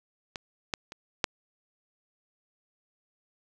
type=clicks; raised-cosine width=0.2 ms; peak=-18 / -11 / -24 / -6 dBFS; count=4; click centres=0.358 / 0.738 / 0.921 / 1.242 s; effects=none